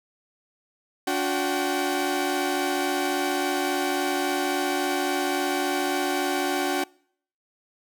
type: tone cluster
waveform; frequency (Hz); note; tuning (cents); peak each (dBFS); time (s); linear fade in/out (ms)
sawtooth; 287.4 / 362.2 / 768; D4 / F#4 / G5; -37 / -37 / -36; -24; 1.07-6.84; 5
effects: noise-tail reverb RT60 0.6 s tail -25 dB re dry